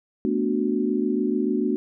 sine chord, B minor seventh, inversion third, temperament equal, 220 / 246.9 / 293.7 / 370 Hz, A3 / B3 / D4 / F#4, 0 / 0 / 0 / 0 cents, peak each -26 dBFS, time 0.25-1.76 s, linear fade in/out 0 ms, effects none

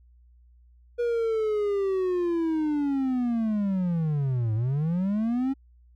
triangle linear two-way sweep, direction down then up, 482.4 to 106.2 to 274.2 Hz, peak -21 dBFS, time 0.98-5.54 s, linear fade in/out 20 ms, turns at 4.54 s, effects added 60 Hz sine -53 dBFS peak until 5.95 s

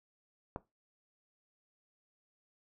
click, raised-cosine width 1 ms, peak -23 dBFS, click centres 0.561 s, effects noise-tail reverb RT60 0.2 s tail -17 dB re dry

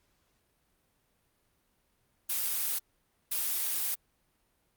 blue noise bursts at uneven times, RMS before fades -31 dBFS, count 2, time 2.29-2.79 / 3.31-3.95 s, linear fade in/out 10 ms, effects pink hiss -73 dBFS RMS until 4.76 s + Opus 48 kbps

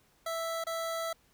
25% pulse tone with dropouts, 659.3 Hz, E5, in tune, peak -29 dBFS, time 0.26-1.13 s, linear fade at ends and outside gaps 5 ms, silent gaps 0.64-0.667 s, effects pink hiss -67 dBFS RMS until 1.33 s

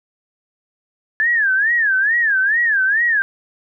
sine tone with vibrato, 1707 Hz, G#6, 47 cents sharp, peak -13 dBFS, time 1.2-3.22 s, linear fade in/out 0 ms, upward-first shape sine, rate 2.3 Hz, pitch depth 200 cents each way, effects none

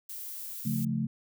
violet noise, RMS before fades -40 dBFS, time 0.09-0.85 s, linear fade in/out 5 ms
sine chord, Db augmented, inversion none, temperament equal, 138.59 / 174.61 / 220 Hz, Db3 / F3 / A3, 0 / 0 / 0 cents, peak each -32 / -34 / -30 dBFS, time 0.65-1.07 s, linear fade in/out 10 ms
effects none

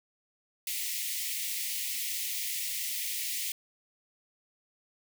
white high-pass noise, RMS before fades -34 dBFS, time 0.67-3.52 s, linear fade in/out 2 ms, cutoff 1900 Hz, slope 96 dB/octave, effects none

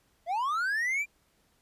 triangle linear sweep, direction up, 640 to 2407 Hz, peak -25 dBFS, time 0.26-1.06 s, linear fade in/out 50 ms, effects pink hiss -69 dBFS RMS until 1.61 s + resampled to 32000 Hz

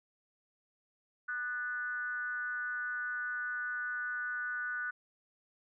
sine tone with frequency modulation, 1480 Hz, F#6, in tune, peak -34 dBFS, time 1.28-4.91 s, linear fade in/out 10 ms, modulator 265 Hz, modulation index 0.54, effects none

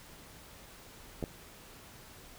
clicks, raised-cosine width 2 ms, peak -22 dBFS, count 2, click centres 1.227 / 1.239 s, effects pink hiss -53 dBFS RMS until 2.38 s

